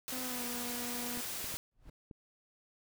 white noise, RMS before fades -40 dBFS, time 0.08-1.57 s, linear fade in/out 0 ms
sawtooth tone with pitch glide, 254.2 to 242.3 Hz, C4 to B3, -50 to -33 cents, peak -37 dBFS, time 0.12-1.21 s, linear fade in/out 5 ms, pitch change -83 cents, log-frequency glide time 0.23-0.45 s
clicks, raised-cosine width 3 ms, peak -35 dBFS, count 4, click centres 1.174 / 1.443 / 1.541 / 2.112 s
brown noise with exponential growth, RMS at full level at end -45 dBFS, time 1.71-1.9 s, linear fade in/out 5 ms, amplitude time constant 40 ms
effects none

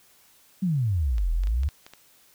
sine exponential two-way sweep, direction down then up, 197.9 to 38.89 to 75.6 Hz, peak -21 dBFS, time 0.62-1.69 s, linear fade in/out 10 ms, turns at 1.32 s
clicks, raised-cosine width 0.2 ms, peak -26 dBFS, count 7, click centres 1.182 / 1.436 / 1.472 / 1.634 / 1.689 / 1.865 / 1.936 s
effects white hiss -58 dBFS RMS until 2.34 s

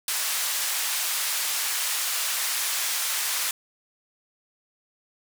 white band-pass noise, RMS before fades -27 dBFS, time 0.08-3.51 s, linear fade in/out 2 ms, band 990 to 13000 Hz, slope 12 dB/octave, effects none

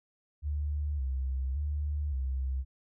sine tone with vibrato, 69.6 Hz, C#2, 8 cents sharp, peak -29 dBFS, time 0.42-2.65 s, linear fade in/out 50 ms, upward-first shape square, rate 0.88 Hz, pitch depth 97 cents each way, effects none

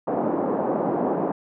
pink band-pass noise, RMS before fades -24 dBFS, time 0.07-1.32 s, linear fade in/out 5 ms, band 210 to 900 Hz, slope 24 dB/octave, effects none

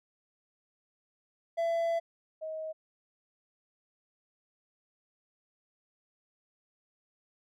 triangle / sine tone pair in turn, 670 / 631.6 Hz, E5 / D#5, +28 / +26 cents, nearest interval minor second, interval 102 cents, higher first, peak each -25 / -35 dBFS, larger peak first, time 1.57-2 / 2.41-2.73 s, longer first, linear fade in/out 20 ms, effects none

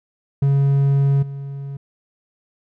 triangle tone with level steps, 139 Hz, C#3, 5 cents sharp, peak -11 / -25 dBFS, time 0.42-1.77 s, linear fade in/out 5 ms, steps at 1.22 s, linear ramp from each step 10 ms, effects none

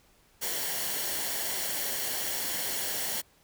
white noise with comb filter, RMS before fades -32 dBFS, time 0.41-3.22 s, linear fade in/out 20 ms, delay 0.8 ms, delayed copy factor -0.5, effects pink hiss -63 dBFS RMS until 3.43 s

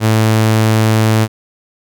sawtooth tone, 110 Hz, A2, in tune, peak -5 dBFS, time 0-1.28 s, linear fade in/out 50 ms, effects none

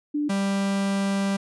sine / 45% pulse tone pair in turn, 295 / 196.89 Hz, D4 / G3, +8 / +8 cents, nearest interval perfect fifth, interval 700 cents, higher first, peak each -22 dBFS, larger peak neither, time 0.14-0.29 / 0.29-1.37 s, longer second, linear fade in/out 10 ms, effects resampled to 24000 Hz

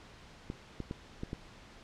clicks, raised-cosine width 3 ms, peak -24 dBFS, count 5, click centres 0.501 / 0.803 / 0.911 / 1.234 / 1.331 s, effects pink hiss -54 dBFS RMS until 1.83 s + low-pass 5000 Hz 12 dB/octave

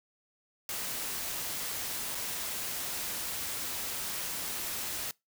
white noise with dropouts, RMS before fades -36 dBFS, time 0.69-5.11 s, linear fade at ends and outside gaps 1 ms, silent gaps 2.148-2.152 s, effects noise-tail reverb RT60 0.2 s tail -24 dB re dry

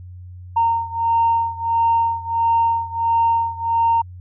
sine beating tone pair, 920 / 921.5 Hz, A#5 / A#5, -23 / -20 cents, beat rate 1.5 Hz, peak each -17 / -19 dBFS, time 0.56-4.02 s, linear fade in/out 10 ms, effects tanh soft clip ceiling -8 dBFS + added 90 Hz sine -34 dBFS peak until 4.2 s

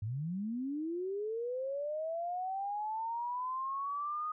sine linear sweep, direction up, 98 to 1244.5 Hz, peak -34 dBFS, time 0.02-4.32 s, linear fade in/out 5 ms, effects none

